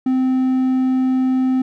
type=tone; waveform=triangle; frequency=258.9 Hz; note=C4; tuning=18 cents flat; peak=-12 dBFS; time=0.06-1.62 s; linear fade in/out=5 ms; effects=none